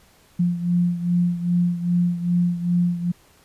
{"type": "beating tone pair", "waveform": "sine", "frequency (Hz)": [174.61, 177.11], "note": ["F3", "F3"], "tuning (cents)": [0, 25], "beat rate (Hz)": 2.5, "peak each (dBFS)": [-19, -24], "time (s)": [0.39, 3.12], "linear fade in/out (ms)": 10, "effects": ["pink hiss -55 dBFS RMS until 3.44 s", "resampled to 32000 Hz"]}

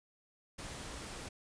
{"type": "noise", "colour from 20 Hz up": "pink", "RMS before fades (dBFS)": -45, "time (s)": [0.58, 1.29], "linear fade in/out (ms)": 10, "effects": ["resampled to 22050 Hz"]}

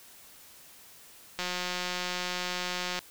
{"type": "click train", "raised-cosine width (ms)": 0.2, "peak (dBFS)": -15, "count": 289, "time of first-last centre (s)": [1.39, 2.99], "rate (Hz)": 180, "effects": ["white hiss -53 dBFS RMS until 3.1 s"]}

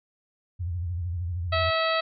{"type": "tone with vibrato", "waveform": "sine", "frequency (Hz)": 87.31, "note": "F2", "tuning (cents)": 0, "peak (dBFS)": -27, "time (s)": [0.59, 1.71], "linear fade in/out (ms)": 20, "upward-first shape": "sine", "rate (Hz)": 13, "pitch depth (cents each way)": 110}
{"type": "harmonic tone", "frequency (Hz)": 649, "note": "E5", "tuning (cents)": -27, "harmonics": [1, 2, 3, 4, 5, 6, 7], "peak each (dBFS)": [-26, -27, -31, -33, -35, -33, -37], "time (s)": [1.52, 2.01], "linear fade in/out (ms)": 10}
{"effects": []}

